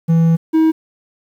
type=tone pair in turn; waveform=triangle; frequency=164.81 / 319.1 Hz; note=E3 / D#4; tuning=0 / +44 cents; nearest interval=major seventh; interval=1144 cents; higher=second; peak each=-7 dBFS; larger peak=neither; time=0.08-0.37 / 0.53-0.72 s; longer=first; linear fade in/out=20 ms; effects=8-bit